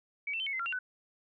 sine tone with pitch steps, 2272 / 2677 / 3086 / 2203 / 2063 / 1376 / 2763 / 1499 Hz, C#7 / E7 / G7 / C#7 / C7 / F6 / F7 / F#6, +42 / +26 / -28 / -11 / -25 / -26 / -19 / +22 cents, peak -32 dBFS, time 0.27-0.79 s, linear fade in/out 5 ms, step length 65 ms, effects none

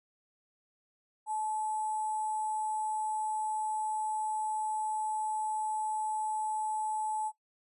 sine tone with sample-and-hold, 863 Hz, A5, 34 cents flat, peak -31 dBFS, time 1.26-7.32 s, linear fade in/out 50 ms, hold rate 8820 Hz, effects noise-tail reverb RT60 0.1 s tail -17 dB re dry + resampled to 32000 Hz

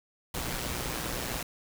pink noise with amplitude modulation, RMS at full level -31 dBFS, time 0.34-1.43 s, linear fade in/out 5 ms, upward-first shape sine, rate 120 Hz, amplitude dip 65%, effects none

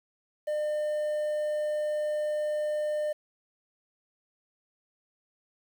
triangle tone with quantisation, 603 Hz, D5, 46 cents sharp, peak -25 dBFS, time 0.47-3.13 s, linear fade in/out 10 ms, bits 9, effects none

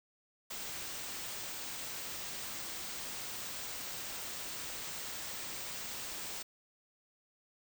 white band-stop noise, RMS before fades -42 dBFS, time 0.5-6.43 s, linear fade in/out 10 ms, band 9300 to 14000 Hz, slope 96 dB/octave, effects none

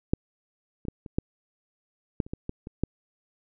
clicks, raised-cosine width 3 ms, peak -8 / -28 / -16 / -27 / -11 / -12 / -30 / -19 / -18 / -25 / -11 dBFS, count 11, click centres 0.135 / 0.852 / 0.884 / 1.062 / 1.185 / 2.202 / 2.265 / 2.335 / 2.494 / 2.671 / 2.836 s, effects none

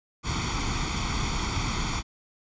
pink noise with comb filter, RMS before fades -28 dBFS, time 0.23-2.03 s, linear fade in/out 50 ms, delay 0.88 ms, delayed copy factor +0.75, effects resampled to 16000 Hz

